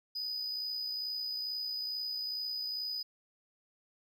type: tone with amplitude modulation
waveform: triangle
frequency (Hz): 4978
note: D#8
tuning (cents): 0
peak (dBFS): -32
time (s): 0.15-3.03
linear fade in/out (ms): 10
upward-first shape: sine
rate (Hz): 62.3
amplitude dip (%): 35
effects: none